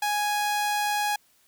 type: tone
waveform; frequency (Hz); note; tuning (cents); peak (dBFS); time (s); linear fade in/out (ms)
sawtooth; 830.6; G#5; 0; -20; 0.02-1.16; 5
effects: white hiss -63 dBFS RMS until 1.47 s